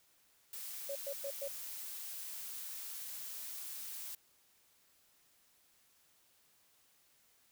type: noise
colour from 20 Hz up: blue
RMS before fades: -45 dBFS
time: 0.53-4.15 s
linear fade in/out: 2 ms
type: tone bursts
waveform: sine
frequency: 559 Hz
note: C#5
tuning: 14 cents sharp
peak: -38 dBFS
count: 4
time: 0.89-1.48 s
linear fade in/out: 5 ms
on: 65 ms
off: 110 ms
effects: white hiss -70 dBFS RMS until 7.51 s